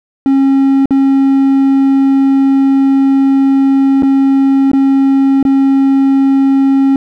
triangle tone with dropouts, 271.6 Hz, C#4, 35 cents flat, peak -4 dBFS, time 0.26-6.96 s, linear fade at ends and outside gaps 1 ms, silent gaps 0.857-0.907 / 4.023-4.031 / 4.716-4.733 / 5.428-5.451 s, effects none

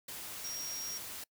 sine tone in noise, 5620 Hz, F8, 10 cents sharp, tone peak -39 dBFS, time 0.44-0.98 s, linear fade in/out 5 ms, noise white, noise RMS -44 dBFS, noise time 0.08-1.24 s, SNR +2 dB, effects noise-tail reverb RT60 0.1 s tail -25 dB re dry

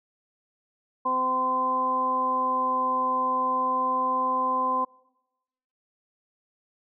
harmonic tone, 257.2 Hz, C4, 30 cents flat, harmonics 1 / 2 / 3 / 4, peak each -35 / -33 / -35 / -23 dBFS, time 1.05-4.85 s, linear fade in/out 10 ms, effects noise-tail reverb RT60 1.0 s tail -24 dB re dry

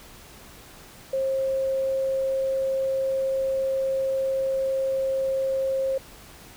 sine tone, 534 Hz, C5, 35 cents sharp, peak -22 dBFS, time 1.13-5.98 s, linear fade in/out 5 ms, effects pink hiss -47 dBFS RMS until 6.56 s

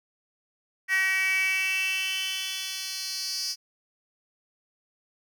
10% pulse tone with high-pass filter sweep, 380 Hz, F#4, 46 cents sharp, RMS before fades -28 dBFS, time 0.88-3.56 s, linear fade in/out 50 ms, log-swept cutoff 1900 to 4900 Hz, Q 6.5, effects none

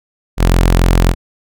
sawtooth tone, 43.65 Hz, F1, in tune, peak -4 dBFS, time 0.37-1.15 s, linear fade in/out 50 ms, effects none

